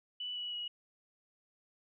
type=tone with pitch steps; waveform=sine; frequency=2970 / 2939 / 2909 Hz; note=F#7 / F#7 / F#7; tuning=+6 / -12 / -30 cents; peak=-37 dBFS; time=0.2-0.68 s; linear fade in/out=5 ms; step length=160 ms; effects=none